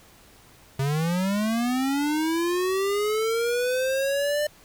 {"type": "linear sweep", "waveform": "square", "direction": "up", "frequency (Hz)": [132.5, 600], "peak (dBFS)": -23, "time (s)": [0.79, 4.47], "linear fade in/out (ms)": 5, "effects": ["pink hiss -53 dBFS RMS until 4.64 s"]}